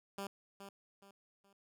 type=tone with echo; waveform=10% pulse; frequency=197.9 Hz; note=G3; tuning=17 cents sharp; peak=-32 dBFS; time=0.18-0.27 s; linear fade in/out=2 ms; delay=420 ms; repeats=3; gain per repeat=-9 dB; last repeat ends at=1.53 s; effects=none